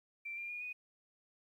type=tone with pitch steps; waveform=sine; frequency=2349 / 2391 / 2435 / 2479 Hz; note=D7 / D7 / D#7 / D#7; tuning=0 / +30 / -38 / -7 cents; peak=-40 dBFS; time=0.25-0.73 s; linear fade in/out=10 ms; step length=120 ms; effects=12-bit